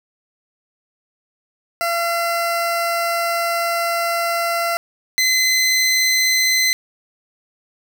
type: tone pair in turn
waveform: 20% pulse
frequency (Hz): 681 / 2041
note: F5 / C7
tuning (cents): -44 / -44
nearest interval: octave + perfect fifth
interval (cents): 1900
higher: second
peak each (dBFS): -13 / -9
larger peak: second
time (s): 1.81-4.77 / 5.18-6.73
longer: first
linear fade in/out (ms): 0
effects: none